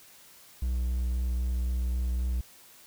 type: tone with vibrato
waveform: triangle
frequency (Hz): 61.7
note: B1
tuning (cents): -1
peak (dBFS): -24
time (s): 0.62-2.41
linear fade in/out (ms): 5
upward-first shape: square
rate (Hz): 3.8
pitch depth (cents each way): 11
effects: white hiss -54 dBFS RMS until 2.86 s